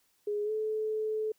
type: tone with pitch glide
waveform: sine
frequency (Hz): 415.3 to 433.2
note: G#4 to A4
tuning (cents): 0 to -27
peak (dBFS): -29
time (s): 0.27-1.32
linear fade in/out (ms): 5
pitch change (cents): +73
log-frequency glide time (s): 0.44-0.51
effects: white hiss -71 dBFS RMS until 1.38 s